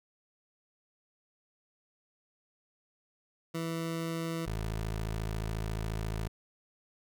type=tone pair in turn; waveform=20% pulse; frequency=164.81 / 54.21 Hz; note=E3 / A1; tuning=0 / -25 cents; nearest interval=octave + perfect fifth; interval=1925 cents; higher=first; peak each=-28 dBFS; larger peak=neither; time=3.54-4.46 / 4.46-6.28 s; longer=second; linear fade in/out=10 ms; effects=none